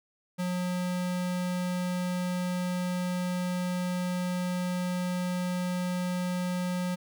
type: tone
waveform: square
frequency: 180 Hz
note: F#3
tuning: 47 cents flat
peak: -29 dBFS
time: 0.38-6.96 s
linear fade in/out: 20 ms
effects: none